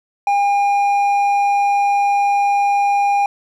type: tone with hard clipping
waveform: sine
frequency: 807 Hz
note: G#5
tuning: 50 cents flat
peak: -14 dBFS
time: 0.27-3.26 s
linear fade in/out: 2 ms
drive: 5 dB
effects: none